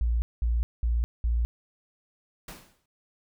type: tone bursts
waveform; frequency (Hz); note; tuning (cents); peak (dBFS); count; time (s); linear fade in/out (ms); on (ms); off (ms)
sine; 58.27; A#1; 0; -22; 4; 0.01-1.45; 0; 210; 200
type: noise with exponential decay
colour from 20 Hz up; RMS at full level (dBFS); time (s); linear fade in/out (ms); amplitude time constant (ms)
pink; -39; 2.48-2.86; 5; 82
effects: none

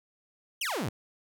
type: exponential sweep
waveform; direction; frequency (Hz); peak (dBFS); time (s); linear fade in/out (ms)
sawtooth; down; 3324 to 87.31; -26; 0.61-0.89; 5
effects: none

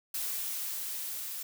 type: noise with level ramp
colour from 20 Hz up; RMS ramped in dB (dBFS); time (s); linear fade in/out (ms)
blue; -34 to -39; 0.14-1.43; 5
effects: none

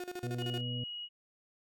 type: tone with tremolo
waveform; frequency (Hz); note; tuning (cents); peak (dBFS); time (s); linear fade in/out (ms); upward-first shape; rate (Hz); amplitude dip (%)
35% pulse; 359.6; F#4; -49; -36; 0-0.61; 2; square; 13; 80
type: harmonic tone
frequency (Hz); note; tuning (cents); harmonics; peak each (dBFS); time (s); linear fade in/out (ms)
122.2; B2; -18; 1 / 2 / 4 / 5; -36 / -42 / -48 / -58; 0.23-0.84; 5
type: tone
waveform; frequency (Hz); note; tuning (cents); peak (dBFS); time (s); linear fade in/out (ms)
sine; 2900; F#7; -35; -39; 0.38-1.09; 50
effects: none

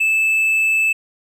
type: tone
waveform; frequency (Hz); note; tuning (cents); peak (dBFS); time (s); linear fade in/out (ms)
triangle; 2626; E7; -7; -12; 0-0.93; 10
effects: none

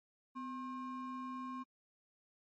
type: ring-modulated tone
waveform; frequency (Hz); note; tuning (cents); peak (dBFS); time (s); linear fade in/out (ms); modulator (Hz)
triangle; 663; E5; +10; -36; 0.35-1.64; 20; 409
effects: MP3 32 kbps

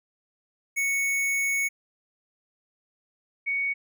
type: tone pair in turn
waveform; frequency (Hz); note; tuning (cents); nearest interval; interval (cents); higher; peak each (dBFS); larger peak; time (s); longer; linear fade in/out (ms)
square / sine; 2217 / 2231; C#7 / C#7; 0 / +11; unison; 11; second; -24; neither; 0.76-1.69 / 3.46-3.74; first; 20
effects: none

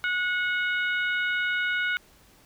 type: harmonic tone with a mistuned harmonic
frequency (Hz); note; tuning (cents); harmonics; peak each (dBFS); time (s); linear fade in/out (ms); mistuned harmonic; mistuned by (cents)
730; F#5; -24; 2 / 3 / 4 / 5; -25 / -31 / -36 / -39; 0.04-1.97; 0; 5; +27
effects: pink hiss -57 dBFS RMS until 2.45 s

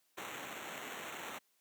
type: noise with sample-and-hold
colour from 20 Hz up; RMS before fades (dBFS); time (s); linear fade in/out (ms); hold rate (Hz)
white; -45; 0.17-1.39; 10; 4900
effects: white hiss -75 dBFS RMS until 1.6 s + high-pass 200 Hz 12 dB/octave

